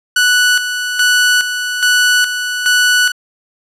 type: tone with tremolo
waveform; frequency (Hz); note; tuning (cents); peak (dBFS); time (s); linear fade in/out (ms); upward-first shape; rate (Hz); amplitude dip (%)
sawtooth; 1480; F#6; 0; -5; 0.16-3.12; 5; square; 1.2; 60
effects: low-pass 11000 Hz 12 dB/octave